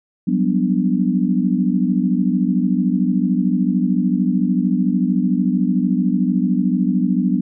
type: chord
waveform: sine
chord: G major seventh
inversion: third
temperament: equal with one note detuned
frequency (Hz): 182.56 / 196 / 246.9 / 293.7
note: F#3 / G3 / B3 / D4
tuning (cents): -23 / 0 / 0 / 0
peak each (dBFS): -19 / -20 / -19 / -23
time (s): 0.27-7.41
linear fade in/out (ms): 10
effects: none